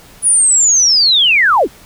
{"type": "linear sweep", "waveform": "sine", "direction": "down", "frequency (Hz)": [9956, 196.9], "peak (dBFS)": -7, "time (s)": [0.22, 1.68], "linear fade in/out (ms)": 50, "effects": ["pink hiss -41 dBFS RMS until 1.85 s"]}